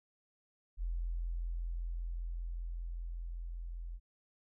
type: tone with level ramp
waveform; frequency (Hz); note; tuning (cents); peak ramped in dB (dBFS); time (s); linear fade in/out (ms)
sine; 42.58; F1; -43; -33 to -40; 0.77-4; 50
effects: none

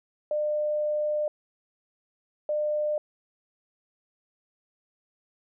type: tone pair in turn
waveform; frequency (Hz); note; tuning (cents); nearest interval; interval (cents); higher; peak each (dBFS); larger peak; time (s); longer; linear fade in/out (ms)
sine; 601 / 601; D5 / D5; +40 / +40; unison; 0; neither; -24; neither; 0.31-1.28 / 2.49-2.98; first; 2
effects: none

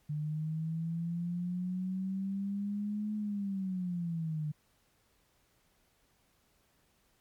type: linear two-way sweep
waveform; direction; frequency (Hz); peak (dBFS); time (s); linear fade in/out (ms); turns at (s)
sine; up then down; 148.6 to 212.8 to 148.6; -32; 0.09-4.52; 10; 3.15
effects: pink hiss -71 dBFS RMS until 7.2 s + MP3 96 kbps

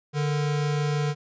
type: tone pair together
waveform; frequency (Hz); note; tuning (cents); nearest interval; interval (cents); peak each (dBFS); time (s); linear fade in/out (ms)
square; 146.63 / 466.2; D3 / A#4; -2 / 0; octave + minor sixth; 2002; -24 / -35; 0.13-1.15; 50
effects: resampled to 16000 Hz

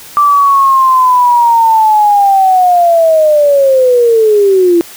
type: linear sweep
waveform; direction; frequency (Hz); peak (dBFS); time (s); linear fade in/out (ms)
sine; down; 1174.7 to 334.9; -4; 0.17-4.81; 0
effects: white hiss -32 dBFS RMS until 4.96 s

